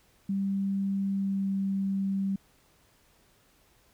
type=tone with pitch glide; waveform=sine; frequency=196.1 to 194.86 Hz; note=G3 to G3; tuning=+1 to -10 cents; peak=-26 dBFS; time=0.29-2.36 s; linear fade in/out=5 ms; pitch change=-11 cents; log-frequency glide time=1.12-1.5 s; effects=pink hiss -64 dBFS RMS until 3.93 s